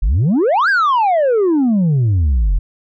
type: exponential two-way sweep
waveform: sine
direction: up then down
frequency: 40.1 to 1670 to 40.1 Hz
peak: -8 dBFS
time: 0.02-2.59 s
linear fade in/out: 10 ms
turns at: 0.69 s
effects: tanh soft clip ceiling -10 dBFS